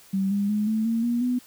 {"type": "tone with pitch steps", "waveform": "sine", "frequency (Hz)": [193.4, 201.6, 210.2, 219.1, 228.4, 238.1, 248.2], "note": ["G3", "G3", "G#3", "A3", "A#3", "A#3", "B3"], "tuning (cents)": [-23, 49, 21, -7, -35, 37, 9], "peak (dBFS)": -21, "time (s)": [0.13, 1.39], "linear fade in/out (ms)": 10, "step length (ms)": 180, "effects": ["white hiss -52 dBFS RMS until 1.46 s"]}